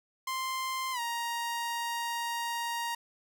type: tone with pitch glide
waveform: sawtooth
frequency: 1046.5 to 937.7 Hz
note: C6 to A#5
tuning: 0 to +10 cents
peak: -28 dBFS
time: 0.27-2.95 s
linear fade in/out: 5 ms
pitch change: -190 cents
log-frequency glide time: 0.92-1 s
effects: none